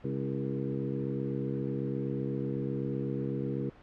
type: harmonic tone with a mistuned harmonic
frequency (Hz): 68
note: C#2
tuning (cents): -33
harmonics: 2 / 3 / 4 / 5 / 6 / 7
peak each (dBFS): -35 / -37 / -38 / -39 / -40 / -40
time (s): 0.04-3.7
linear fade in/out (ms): 5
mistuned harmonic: 5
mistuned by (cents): -35
effects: pink hiss -55 dBFS RMS until 3.82 s + low-pass 2000 Hz 12 dB/octave